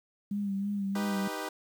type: tone with vibrato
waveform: sine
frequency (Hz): 200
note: G3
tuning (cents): +35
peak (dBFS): -29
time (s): 0.31-1.28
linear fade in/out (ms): 5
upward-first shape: sine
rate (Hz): 3.1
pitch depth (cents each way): 40
type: chord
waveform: 15% pulse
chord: Eb augmented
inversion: none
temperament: equal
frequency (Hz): 311.1 / 392 / 493.9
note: Eb4 / G4 / B4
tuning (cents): 0 / 0 / 0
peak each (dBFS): -32 / -32 / -33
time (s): 0.95-1.49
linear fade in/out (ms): 5
effects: 10-bit